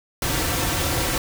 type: noise with comb filter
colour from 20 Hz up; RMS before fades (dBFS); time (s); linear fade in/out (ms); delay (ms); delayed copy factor
pink; -23; 0.22-1.18; 2; 4.8; -0.55
effects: none